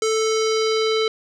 square tone with low-pass filter sweep, 440 Hz, A4, in tune, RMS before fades -20 dBFS, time 0.02-1.08 s, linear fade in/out 2 ms, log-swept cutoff 7000 to 3900 Hz, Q 3, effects none

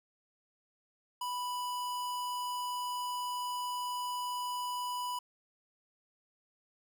square tone, 987.8 Hz, B5, in tune, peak -35 dBFS, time 1.21-5.19 s, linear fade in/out 5 ms, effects none

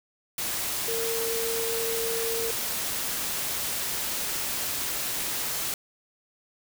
sine tone in noise, 457.5 Hz, A#4, 32 cents flat, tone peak -29 dBFS, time 0.88-2.51 s, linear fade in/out 2 ms, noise white, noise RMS -30 dBFS, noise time 0.38-5.74 s, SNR -2 dB, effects none

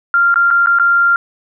sine tone with dropouts, 1390 Hz, F6, 9 cents flat, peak -8 dBFS, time 0.14-1.16 s, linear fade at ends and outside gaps 1 ms, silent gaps 0.342-0.358 / 0.504-0.51 / 0.661-0.671 / 0.787-0.797 s, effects none

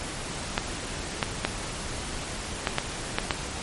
clicks, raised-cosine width 0.3 ms, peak -6 dBFS, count 7, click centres 0.579 / 1.228 / 1.45 / 2.672 / 2.784 / 3.185 / 3.308 s, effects pink hiss -34 dBFS RMS until 3.62 s + MP3 48 kbps

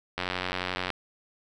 click train, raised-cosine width 0.3 ms, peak -13 dBFS, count 67, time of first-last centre 0.18-0.903 s, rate 91.3 Hz, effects none

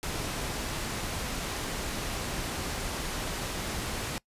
pink low-pass noise, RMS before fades -34 dBFS, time 0.03-4.18 s, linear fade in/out 0 ms, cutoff 11000 Hz, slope 12 dB/octave, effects noise-tail reverb RT60 0.1 s tail -23 dB re dry + resampled to 32000 Hz

